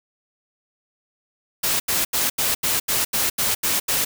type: noise bursts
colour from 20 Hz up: white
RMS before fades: -21 dBFS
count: 10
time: 1.63-4.05 s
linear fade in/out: 10 ms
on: 170 ms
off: 80 ms
effects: none